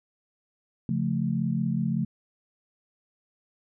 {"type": "chord", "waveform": "sine", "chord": "Db augmented", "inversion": "none", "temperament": "equal", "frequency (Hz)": [138.59, 174.61, 220], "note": ["Db3", "F3", "A3"], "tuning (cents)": [0, 0, 0], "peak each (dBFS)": [-29, -28, -28], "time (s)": [0.89, 2.05], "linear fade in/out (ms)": 2, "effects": []}